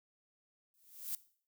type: noise with exponential growth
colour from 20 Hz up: violet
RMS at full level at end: -36 dBFS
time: 0.74-1.15 s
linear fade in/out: 1 ms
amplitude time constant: 89 ms
effects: noise-tail reverb RT60 0.5 s tail -18 dB re dry